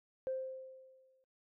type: tone with exponential decay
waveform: sine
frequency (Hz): 523.3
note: C5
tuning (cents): 0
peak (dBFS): -32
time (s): 0.27-1.24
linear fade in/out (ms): 0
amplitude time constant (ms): 210
effects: noise-tail reverb RT60 0.1 s tail -23 dB re dry + tanh soft clip ceiling -29 dBFS